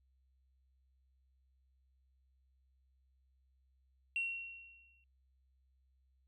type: tone with exponential decay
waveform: sine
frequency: 2734 Hz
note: F7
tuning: 37 cents flat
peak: -31 dBFS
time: 4.16-5.04 s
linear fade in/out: 1 ms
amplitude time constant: 190 ms
effects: tanh soft clip ceiling -28 dBFS + added 65 Hz sine -70 dBFS peak until 6.27 s